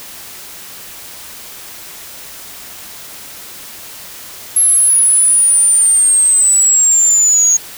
sine exponential sweep, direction down, 11175 to 6610 Hz, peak -7 dBFS, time 4.56-7.57 s, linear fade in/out 5 ms, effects white hiss -32 dBFS RMS until 7.77 s

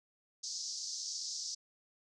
pink band-pass noise, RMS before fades -41 dBFS, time 0.43-1.55 s, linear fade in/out 10 ms, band 4700 to 6500 Hz, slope 48 dB/octave, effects none

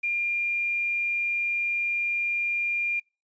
sine tone with quantisation, 2400 Hz, D7, 37 cents sharp, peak -24 dBFS, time 0.03-3 s, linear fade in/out 10 ms, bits 9, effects noise-tail reverb RT60 0.3 s tail -26 dB re dry + resampled to 16000 Hz

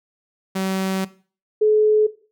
sawtooth / sine tone pair in turn, 190.5 / 427.7 Hz, G3 / A4, -49 / -49 cents, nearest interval octave + major second, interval 1400 cents, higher second, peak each -17 / -12 dBFS, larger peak second, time 0.55-1.05 / 1.61-2.07 s, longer first, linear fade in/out 10 ms, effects noise-tail reverb RT60 0.4 s tail -17 dB re dry

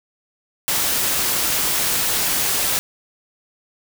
white noise, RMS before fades -20 dBFS, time 0.68-2.79 s, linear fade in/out 0 ms, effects none

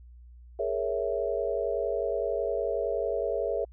sine chord, A# half-diminished seventh, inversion third, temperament equal, 415.3 / 466.2 / 554.4 / 659.3 Hz, G#4 / A#4 / C#5 / E5, 0 / 0 / 0 / 0 cents, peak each -32 dBFS, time 0.59-3.65 s, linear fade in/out 5 ms, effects added 60 Hz sine -47 dBFS peak until 3.72 s

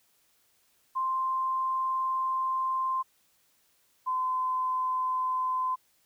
sine tone pair in turn, 1046.5 / 1026.1 Hz, C6 / C6, 0 / -34 cents, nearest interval unison, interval 34 cents, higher first, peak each -26 dBFS, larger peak neither, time 0.95-3.03 / 4.06-5.76 s, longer first, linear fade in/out 20 ms, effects white hiss -68 dBFS RMS until 6.05 s

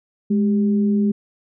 sine tone pair together, 207.7 / 393.3 Hz, G#3 / G4, 0 / +6 cents, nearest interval major seventh, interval 1106 cents, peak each -15 / -26 dBFS, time 0.3-1.12 s, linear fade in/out 10 ms, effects none

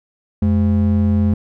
triangle ring-modulated tone, 150 Hz, D3, 37 cents sharp, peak -7 dBFS, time 0.42-1.34 s, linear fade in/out 5 ms, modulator 61.5 Hz, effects none

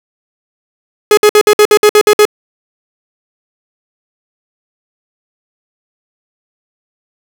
45% pulse tone bursts, 420.5 Hz, G#4, 22 cents sharp, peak -3 dBFS, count 10, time 1.11-2.253 s, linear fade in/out 2 ms, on 63 ms, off 57 ms, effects none

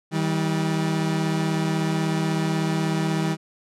30% pulse tone pair together, 159.73 / 196 Hz, D#3 / G3, +46 / 0 cents, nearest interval major third, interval 354 cents, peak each -20 / -24 dBFS, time 0.11-3.37 s, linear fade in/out 50 ms, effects low-pass 9000 Hz 12 dB/octave

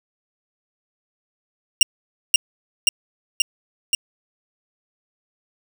20% pulse tone with echo, 2800 Hz, F7, 4 cents sharp, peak -3 dBFS, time 1.81-1.83 s, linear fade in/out 2 ms, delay 530 ms, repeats 4, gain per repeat -2 dB, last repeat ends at 3.95 s, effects none

